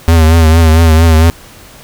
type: tone with vibrato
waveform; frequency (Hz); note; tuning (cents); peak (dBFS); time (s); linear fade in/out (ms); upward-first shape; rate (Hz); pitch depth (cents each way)
square; 81.1; E2; -28; -4; 0.08-1.3; 0; triangle; 4.4; 67
effects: pink hiss -36 dBFS RMS until 1.83 s